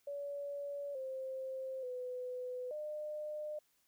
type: tone with pitch steps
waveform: sine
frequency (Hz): 569 / 526 / 501 / 604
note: C#5 / C5 / B4 / D5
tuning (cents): +45 / +9 / +25 / +48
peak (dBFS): -39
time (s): 0.07-3.59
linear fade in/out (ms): 5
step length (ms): 880
effects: white hiss -75 dBFS RMS until 3.87 s